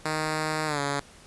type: tone with pitch glide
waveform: 5% pulse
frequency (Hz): 155.56 to 141.83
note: D#3 to C#3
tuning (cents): 0 to +40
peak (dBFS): -15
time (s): 0.05-1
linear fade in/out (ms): 5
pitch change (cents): -160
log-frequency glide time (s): 0.66-0.8
effects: pink hiss -51 dBFS RMS until 1.26 s + resampled to 24000 Hz